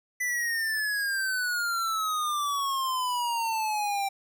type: exponential sweep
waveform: square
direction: down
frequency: 2000 to 781 Hz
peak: -27 dBFS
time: 0.2-4.09 s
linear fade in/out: 10 ms
effects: none